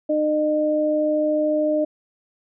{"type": "tone pair together", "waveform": "sine", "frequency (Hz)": [304.5, 609], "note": ["D#4", "D#5"], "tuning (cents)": [-37, -37], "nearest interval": "octave", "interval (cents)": 1200, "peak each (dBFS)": [-22, -19], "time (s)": [0.09, 1.85], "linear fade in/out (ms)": 10, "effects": []}